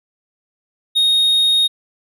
triangle tone, 3725 Hz, A#7, 2 cents flat, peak -10 dBFS, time 0.95-1.68 s, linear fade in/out 20 ms, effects none

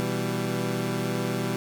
20% pulse chord, E minor, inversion second, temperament equal with one note detuned, 124.04 / 164.81 / 196 Hz, B2 / E3 / G3, +8 / 0 / 0 cents, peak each -25 / -27 / -25 dBFS, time 0-1.56 s, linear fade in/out 0 ms, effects none

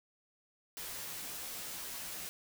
white noise with comb filter, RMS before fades -43 dBFS, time 0.77-2.29 s, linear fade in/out 0 ms, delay 14 ms, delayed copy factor -0.8, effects none

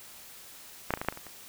clicks, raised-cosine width 0.5 ms, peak -13 / -10 / -24 / -17 / -28 / -10 / -26 / -26 / -29 dBFS, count 9, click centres 0.906 / 0.938 / 0.974 / 1.015 / 1.048 / 1.086 / 1.125 / 1.174 / 1.267 s, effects white hiss -49 dBFS RMS until 1.48 s

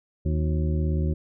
harmonic tone with a mistuned harmonic, 77.78 Hz, D#2, in tune, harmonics 1 / 2 / 3 / 4 / 5 / 7, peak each -23 / -27 / -34 / -37 / -35 / -41 dBFS, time 0.25-1.14 s, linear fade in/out 10 ms, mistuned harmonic 5, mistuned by -96 cents, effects none

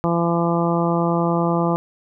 harmonic tone, 169.8 Hz, F3, 48 cents flat, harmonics 1 / 2 / 3 / 4 / 5 / 6 / 7, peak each -20 / -23 / -25 / -26 / -27 / -28 / -28 dBFS, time 0.04-1.76 s, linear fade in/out 0 ms, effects none

